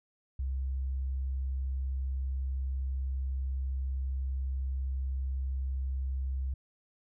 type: tone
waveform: sine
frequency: 66.1 Hz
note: C2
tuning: 18 cents sharp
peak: -30 dBFS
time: 0.39-6.54 s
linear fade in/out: 5 ms
effects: none